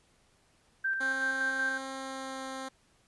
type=tone with tremolo; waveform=sine; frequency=1568 Hz; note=G6; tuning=in tune; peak=-27 dBFS; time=0.84-1.78 s; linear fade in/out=10 ms; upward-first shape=square; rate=5.3 Hz; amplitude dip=35%
type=tone with pitch glide; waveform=10% pulse; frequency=266.9 to 264.8 Hz; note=C4 to C4; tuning=+35 to +21 cents; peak=-29 dBFS; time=1-2.69 s; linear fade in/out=10 ms; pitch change=-14 cents; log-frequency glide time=1.94-2.45 s
effects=pink hiss -67 dBFS RMS until 3.07 s + resampled to 24000 Hz